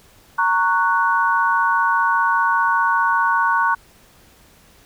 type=chord; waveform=sine; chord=F# major; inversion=first; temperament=just; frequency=925 / 1110 / 1480 Hz; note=A#5 / C#6 / F#6; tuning=-14 / +2 / 0 cents; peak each=-19 dBFS; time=0.38-3.75 s; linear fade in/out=10 ms; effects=pink hiss -51 dBFS RMS until 4.85 s